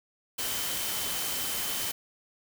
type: tone in noise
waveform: sine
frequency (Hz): 3072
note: G7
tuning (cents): -36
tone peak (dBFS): -40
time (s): 0.38-1.92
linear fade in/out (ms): 10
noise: white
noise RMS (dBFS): -32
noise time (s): 0.38-1.92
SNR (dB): -11
effects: none